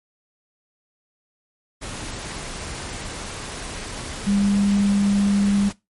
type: tone in noise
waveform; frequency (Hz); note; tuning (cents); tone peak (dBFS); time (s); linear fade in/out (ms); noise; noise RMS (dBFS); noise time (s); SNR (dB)
sine; 200.9; G3; +43; -16; 4.26-5.7; 20; pink; -32; 1.81-5.73; +13
effects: noise-tail reverb RT60 0.2 s tail -19 dB re dry + MP3 48 kbps